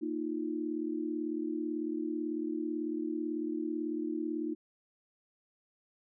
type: chord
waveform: sine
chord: Bb suspended fourth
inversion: none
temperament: equal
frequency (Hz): 233.1 / 311.1 / 349.2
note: Bb3 / Eb4 / F4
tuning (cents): 0 / 0 / 0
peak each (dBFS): -40 / -34 / -38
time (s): 0.01-4.55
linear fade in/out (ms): 20
effects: none